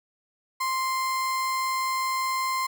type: tone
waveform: 35% pulse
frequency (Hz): 1046.5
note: C6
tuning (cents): 0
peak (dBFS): -23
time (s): 0.6-2.67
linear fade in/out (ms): 10
effects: none